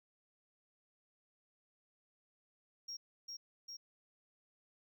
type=tone with echo; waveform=triangle; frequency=5588 Hz; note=F8; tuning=in tune; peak=-40 dBFS; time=2.88-2.97 s; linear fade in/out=10 ms; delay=400 ms; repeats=2; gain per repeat=-2 dB; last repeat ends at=3.77 s; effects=tanh soft clip ceiling -38 dBFS